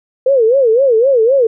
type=tone with vibrato; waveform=sine; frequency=493.9 Hz; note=B4; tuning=in tune; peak=-7 dBFS; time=0.26-1.47 s; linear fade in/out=5 ms; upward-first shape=sine; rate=3.9 Hz; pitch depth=210 cents each way; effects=none